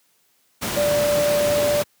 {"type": "tone in noise", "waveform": "sine", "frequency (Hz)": 586, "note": "D5", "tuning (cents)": -4, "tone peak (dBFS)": -17, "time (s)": [0.76, 1.83], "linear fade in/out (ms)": 20, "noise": "pink", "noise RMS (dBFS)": -25, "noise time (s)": [0.61, 1.84], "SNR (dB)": 5, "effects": ["white hiss -63 dBFS RMS until 2 s", "high-pass 100 Hz 12 dB/octave"]}